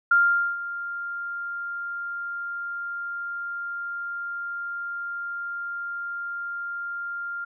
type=tone with ADSR envelope; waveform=sine; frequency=1396.9 Hz; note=F6; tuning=in tune; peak=-14 dBFS; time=0.11-7.45 s; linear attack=6 ms; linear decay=450 ms; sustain=-15 dB; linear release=11 ms; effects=none